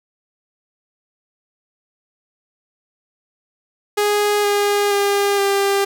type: tone with pitch steps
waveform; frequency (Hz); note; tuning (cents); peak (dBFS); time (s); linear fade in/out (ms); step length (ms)
sawtooth; 414.2 / 408.5 / 402.9 / 397.3; G#4 / G#4 / G4 / G4; -5 / -29 / +48 / +23; -11; 3.97-5.85; 10; 470
effects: none

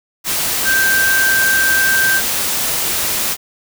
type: tone in noise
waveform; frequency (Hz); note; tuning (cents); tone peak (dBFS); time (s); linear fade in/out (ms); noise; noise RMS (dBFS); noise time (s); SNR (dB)
sine; 1568; G6; 0; -12; 0.64-2.22; 50; white; -18; 0.24-3.37; +3
effects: none

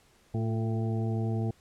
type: harmonic tone with a mistuned harmonic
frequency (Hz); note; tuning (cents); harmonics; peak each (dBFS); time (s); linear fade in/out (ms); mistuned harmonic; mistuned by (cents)
111.9; A2; +30; 1 / 2 / 3 / 4 / 6 / 7; -28 / -34 / -38 / -40 / -44 / -45; 0.34-1.51; 5; 3; +42
effects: pink hiss -63 dBFS RMS until 1.6 s + low-pass 11000 Hz 12 dB/octave

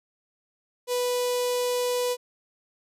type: tone with notch filter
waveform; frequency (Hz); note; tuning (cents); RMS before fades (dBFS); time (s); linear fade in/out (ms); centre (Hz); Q
sawtooth; 493.2; B4; -2; -26; 0.87-2.17; 50; 1600; 0.77
effects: resampled to 32000 Hz

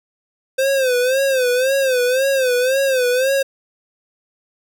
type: tone with vibrato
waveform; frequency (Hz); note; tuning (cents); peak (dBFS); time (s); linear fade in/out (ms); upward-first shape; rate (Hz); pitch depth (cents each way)
square; 519; C5; -14; -15; 0.58-3.43; 10; sine; 1.9; 100
effects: none

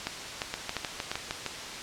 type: two click trains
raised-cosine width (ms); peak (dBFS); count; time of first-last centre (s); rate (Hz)
0.2; -12 / -13; 4 / 7; 0.07-1.115 / 0.54-1.463; 2.87 / 6.5
effects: white hiss -38 dBFS RMS until 1.82 s + low-pass 6000 Hz 12 dB/octave

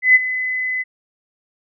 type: tone with ADSR envelope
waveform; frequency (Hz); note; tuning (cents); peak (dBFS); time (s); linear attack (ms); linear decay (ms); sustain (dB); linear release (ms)
sine; 2018; B6; +37; -5; 0.02-0.84; 130; 30; -14; 28
effects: none

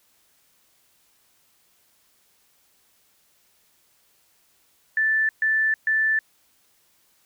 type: tone bursts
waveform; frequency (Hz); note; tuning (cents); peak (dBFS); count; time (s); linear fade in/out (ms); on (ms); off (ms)
sine; 1760; A6; 0; -18; 3; 4.97-6.19; 2; 320; 130
effects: white hiss -63 dBFS RMS until 7.25 s

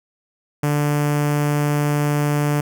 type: tone with notch filter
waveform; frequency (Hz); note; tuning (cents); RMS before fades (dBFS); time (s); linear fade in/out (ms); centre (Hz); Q
sawtooth; 146.83; D3; 0; -19; 0.63-2.61; 5; 3900; 1.3
effects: none

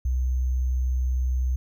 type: tone with sample-and-hold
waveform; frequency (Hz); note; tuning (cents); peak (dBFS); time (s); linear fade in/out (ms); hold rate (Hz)
sine; 63.5; B1; +49; -21; 0.05-1.56; 5; 6300
effects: none

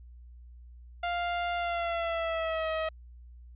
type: tone with pitch glide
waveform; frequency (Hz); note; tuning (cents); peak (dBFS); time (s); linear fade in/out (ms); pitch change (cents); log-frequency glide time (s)
sawtooth; 698.5 to 636.8; F5 to D#5; 0 to +40; -25; 1.03-2.89; 5; -160; 1.56-2.69
effects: added 60 Hz sine -47 dBFS peak until 3.55 s + resampled to 8000 Hz

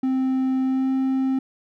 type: tone with pitch glide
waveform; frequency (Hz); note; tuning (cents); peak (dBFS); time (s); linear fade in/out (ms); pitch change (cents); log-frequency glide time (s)
triangle; 261.6 to 264.3; C4 to C4; 0 to +18; -17; 0.03-1.39; 5; +18; 0.63-0.91
effects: none

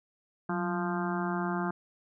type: harmonic tone with a mistuned harmonic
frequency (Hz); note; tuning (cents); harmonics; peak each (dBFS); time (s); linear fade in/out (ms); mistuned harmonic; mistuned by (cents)
174.61; F3; 0; 1 / 2 / 4 / 5 / 6 / 7 / 8 / 9; -32 / -35 / -38 / -39 / -40 / -40 / -41 / -42; 0.49-1.71; 5; 1; +80
effects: none

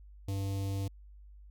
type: tone with notch filter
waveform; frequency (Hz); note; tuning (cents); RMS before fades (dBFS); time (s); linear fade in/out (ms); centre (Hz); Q
square; 98; G2; 0; -34; 0.28-0.88; 5; 1500; 0.53
effects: added 50 Hz sine -50 dBFS peak until 1.5 s

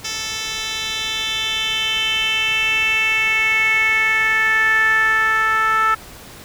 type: tone with band-pass filter sweep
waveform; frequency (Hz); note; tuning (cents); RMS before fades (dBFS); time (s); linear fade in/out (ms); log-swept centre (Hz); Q
10% pulse; 440; A4; 0; -18; 0.04-5.95; 10; 4700 to 1400; 5
effects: pink hiss -39 dBFS RMS until 6.44 s

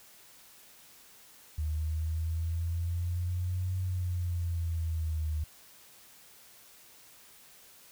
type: exponential two-way sweep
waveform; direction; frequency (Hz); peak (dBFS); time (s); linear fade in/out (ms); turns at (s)
sine; up then down; 76.3 to 92.9 to 76.3; -29; 1.58-5.44; 5; 3.78
effects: white hiss -56 dBFS RMS until 7.91 s

